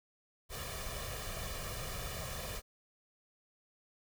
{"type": "noise with comb filter", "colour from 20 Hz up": "pink", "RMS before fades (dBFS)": -41, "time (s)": [0.49, 2.62], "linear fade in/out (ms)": 50, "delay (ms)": 1.7, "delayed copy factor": 0.7, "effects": []}